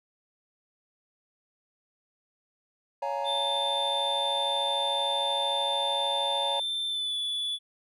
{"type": "chord", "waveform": "triangle", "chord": "Bb minor seventh", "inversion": "first", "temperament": "just", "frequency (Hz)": [559.4, 699.2, 839.1, 932.3], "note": ["Db5", "F5", "Ab5", "Bb5"], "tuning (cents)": [16, 2, 18, 0], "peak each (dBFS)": [-31, -36, -32, -31], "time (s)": [3.02, 6.6], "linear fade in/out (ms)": 5}
{"type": "tone with pitch glide", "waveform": "triangle", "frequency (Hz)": [3558, 3445], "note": ["A7", "A7"], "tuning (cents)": [19, -37], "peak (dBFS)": -27, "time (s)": [3.24, 7.59], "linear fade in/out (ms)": 50, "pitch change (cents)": -56, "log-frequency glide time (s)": [6.88, 7.16]}
{"effects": []}